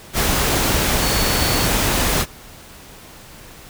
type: tone in noise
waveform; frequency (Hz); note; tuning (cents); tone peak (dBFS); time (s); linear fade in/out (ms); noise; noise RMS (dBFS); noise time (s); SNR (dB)
sine; 4435; C#8; 0; -26; 0.99-1.69; 50; pink; -18; 0.13-2.26; -11
effects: pink hiss -41 dBFS RMS until 3.69 s